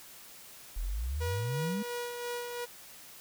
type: exponential sweep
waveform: sine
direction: up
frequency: 38.31 to 216.9 Hz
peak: -31 dBFS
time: 0.76-1.83 s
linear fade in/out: 10 ms
type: tone with tremolo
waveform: sawtooth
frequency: 482.3 Hz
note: B4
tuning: 41 cents flat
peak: -30 dBFS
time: 1.2-2.66 s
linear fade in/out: 20 ms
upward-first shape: sine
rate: 2.9 Hz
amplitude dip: 40%
effects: white hiss -51 dBFS RMS until 3.2 s